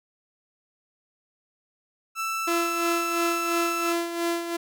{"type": "tone", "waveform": "30% pulse", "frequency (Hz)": 1325, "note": "E6", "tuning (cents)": 9, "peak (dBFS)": -24, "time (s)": [2.15, 3.95], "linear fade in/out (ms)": 50}
{"type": "tone with tremolo", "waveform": "sawtooth", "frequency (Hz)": 340, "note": "F4", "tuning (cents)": -46, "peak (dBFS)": -19, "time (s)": [2.47, 4.57], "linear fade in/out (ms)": 10, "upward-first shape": "sine", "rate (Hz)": 2.9, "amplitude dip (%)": 60}
{"effects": []}